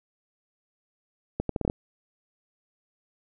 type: accelerating click train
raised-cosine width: 2 ms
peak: -13 dBFS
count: 7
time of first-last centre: 1.4-1.699 s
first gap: 93 ms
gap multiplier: 0.74
effects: none